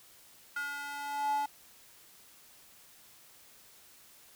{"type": "tone with high-pass filter sweep", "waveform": "square", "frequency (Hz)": 286.6, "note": "D4", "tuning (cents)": -42, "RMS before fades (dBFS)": -35, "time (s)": [0.56, 1.46], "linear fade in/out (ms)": 5, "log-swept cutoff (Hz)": [1400, 780], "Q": 7.5, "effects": ["white hiss -58 dBFS RMS until 4.35 s"]}